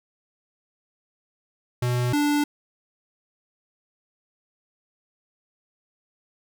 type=tone pair in turn; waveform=square; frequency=123.1 / 292.8 Hz; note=B2 / D4; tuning=-5 / -5 cents; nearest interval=octave + minor third; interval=1500 cents; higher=second; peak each=-22 / -20 dBFS; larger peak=second; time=1.82-2.13 / 2.13-2.44 s; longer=neither; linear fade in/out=5 ms; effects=none